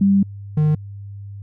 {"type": "tone pair in turn", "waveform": ["sine", "triangle"], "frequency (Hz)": [197.2, 152.4], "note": ["G3", "D#3"], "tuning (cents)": [11, -36], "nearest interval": "major third", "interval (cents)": 447, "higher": "first", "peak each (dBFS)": [-11, -11], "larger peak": "neither", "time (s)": [[0.01, 0.23], [0.57, 0.75]], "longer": "first", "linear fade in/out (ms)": 5, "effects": ["added 100 Hz sine -31 dBFS peak until 1.42 s"]}